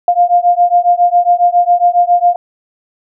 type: beating tone pair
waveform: sine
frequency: 700 / 707.3 Hz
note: F5 / F5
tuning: +4 / +22 cents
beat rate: 7.3 Hz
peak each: -10 dBFS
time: 0.08-2.36 s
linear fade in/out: 2 ms
effects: none